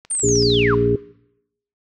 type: clicks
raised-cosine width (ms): 0.2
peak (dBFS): -24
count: 11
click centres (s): 0.05 / 0.112 / 0.151 / 0.197 / 0.289 / 0.356 / 0.424 / 0.502 / 0.543 / 0.593 / 0.628
type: linear sweep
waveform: sine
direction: down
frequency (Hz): 9100 to 914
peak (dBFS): -19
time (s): 0.1-0.75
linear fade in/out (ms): 10
type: harmonic tone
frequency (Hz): 58.6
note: A#1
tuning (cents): +10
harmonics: 1 / 2 / 3 / 4 / 5 / 7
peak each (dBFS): -29 / -22 / -29 / -26 / -23 / -17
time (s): 0.23-0.96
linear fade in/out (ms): 5
effects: noise-tail reverb RT60 0.8 s tail -20 dB re dry